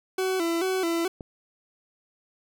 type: tone with vibrato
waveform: 40% pulse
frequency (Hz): 355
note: F4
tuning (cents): +28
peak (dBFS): -23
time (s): 0.18-1.08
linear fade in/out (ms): 5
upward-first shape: square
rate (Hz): 2.3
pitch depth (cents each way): 100
type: click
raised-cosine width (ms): 2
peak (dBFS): -24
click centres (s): 1.208
effects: none